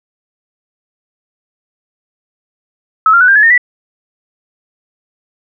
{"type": "tone with pitch steps", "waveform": "sine", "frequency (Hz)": [1294, 1386.9, 1486.4, 1593.1, 1707.4, 1830, 1961.3], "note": ["E6", "F6", "F#6", "G6", "G#6", "A#6", "B6"], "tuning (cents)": [-32, -12, 7, 28, 47, -32, -13], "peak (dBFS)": -4, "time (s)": [3.06, 3.578], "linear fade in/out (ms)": 2, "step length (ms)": 74, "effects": []}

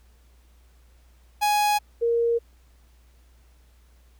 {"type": "tone pair in turn", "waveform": ["45% pulse", "sine"], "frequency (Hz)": [833, 467.2], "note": ["G#5", "A#4"], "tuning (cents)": [5, 4], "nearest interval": "minor seventh", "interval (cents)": 1001, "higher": "first", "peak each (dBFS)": -19, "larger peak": "neither", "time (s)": [[1.41, 1.79], [2.01, 2.39]], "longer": "neither", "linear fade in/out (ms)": 20, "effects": ["added 60 Hz sine -53 dBFS peak until 4.19 s", "pink hiss -64 dBFS RMS until 4.19 s"]}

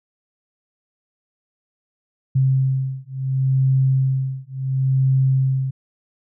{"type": "beating tone pair", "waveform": "sine", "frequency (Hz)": [132.4, 133.11], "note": ["C3", "C3"], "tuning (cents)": [21, 30], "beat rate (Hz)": 0.71, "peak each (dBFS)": -19, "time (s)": [2.35, 5.71], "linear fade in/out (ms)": 10, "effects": []}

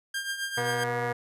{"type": "tone with tremolo", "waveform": "sawtooth", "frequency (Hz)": 1600, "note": "G6", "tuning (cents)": 35, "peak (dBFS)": -24, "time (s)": [0.14, 0.84], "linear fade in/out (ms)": 5, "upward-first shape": "triangle", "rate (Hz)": 7.6, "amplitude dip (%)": 70}
{"type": "tone", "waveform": "sawtooth", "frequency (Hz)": 123.47, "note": "B2", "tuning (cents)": 0, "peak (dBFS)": -30, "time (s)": [0.57, 1.13], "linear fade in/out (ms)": 10}
{"type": "harmonic tone", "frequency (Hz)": 240.1, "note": "B3", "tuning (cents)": -49, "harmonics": [2, 3, 4, 5, 6, 7, 8, 9], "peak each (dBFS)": [-31, -34, -37, -40, -41, -37, -41, -43], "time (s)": [0.57, 1.13], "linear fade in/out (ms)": 10}
{"effects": ["resampled to 32000 Hz"]}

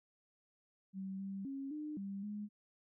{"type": "tone with pitch steps", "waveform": "sine", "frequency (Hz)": [191.9, 195.1, 272.9, 302.2, 197.3, 208], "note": ["G3", "G3", "C#4", "D4", "G3", "G#3"], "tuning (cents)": [-37, -8, -27, 50, 11, 3], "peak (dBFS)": -40, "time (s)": [0.93, 2.49], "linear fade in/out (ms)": 50, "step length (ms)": 260, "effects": []}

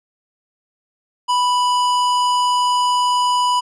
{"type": "tone with hard clipping", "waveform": "sine", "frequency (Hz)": 987.8, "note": "B5", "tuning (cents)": 0, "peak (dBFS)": -16, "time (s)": [1.28, 3.61], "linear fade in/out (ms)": 20, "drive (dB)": 15, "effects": ["resampled to 24000 Hz"]}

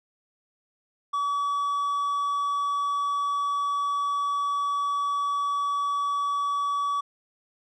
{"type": "tone", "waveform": "triangle", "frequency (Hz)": 1141, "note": "C#6", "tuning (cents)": 50, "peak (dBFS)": -22, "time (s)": [1.13, 7.01], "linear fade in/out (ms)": 10, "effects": ["resampled to 22050 Hz"]}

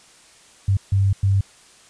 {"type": "tone bursts at uneven times", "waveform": "sine", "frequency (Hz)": 98, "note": "G2", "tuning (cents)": 0, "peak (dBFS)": -14, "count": 3, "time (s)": [[0.68, 0.77], [0.92, 1.13], [1.23, 1.41]], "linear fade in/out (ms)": 5, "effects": ["white hiss -50 dBFS RMS until 1.89 s", "resampled to 22050 Hz"]}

